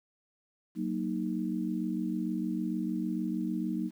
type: chord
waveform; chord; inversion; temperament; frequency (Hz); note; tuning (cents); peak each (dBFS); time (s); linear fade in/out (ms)
sine; D# minor; first; just; 186.68 / 233.3 / 311.1; F#3 / A#3 / D#4; +16 / +2 / 0; -34; 0.75-3.91; 50
effects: 10-bit